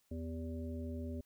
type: harmonic tone with a mistuned harmonic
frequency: 82.4 Hz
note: E2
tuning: in tune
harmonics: 1 / 3 / 5 / 7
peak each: -41 / -43 / -50 / -51 dBFS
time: 0.11-1.21 s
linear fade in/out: 5 ms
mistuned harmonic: 5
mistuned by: -70 cents
effects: white hiss -75 dBFS RMS until 1.25 s